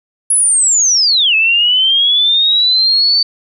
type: linear two-way sweep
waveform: sine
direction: down then up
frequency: 10548 to 2578 to 4569 Hz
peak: -8 dBFS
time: 0.3-3.23 s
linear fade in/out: 5 ms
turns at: 1.35 s
effects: none